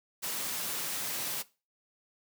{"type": "high-pass noise", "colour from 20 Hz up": "white", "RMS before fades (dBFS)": -35, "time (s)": [0.22, 1.43], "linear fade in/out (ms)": 20, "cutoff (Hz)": 110, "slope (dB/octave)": 48, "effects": ["noise-tail reverb RT60 0.3 s tail -19 dB re dry"]}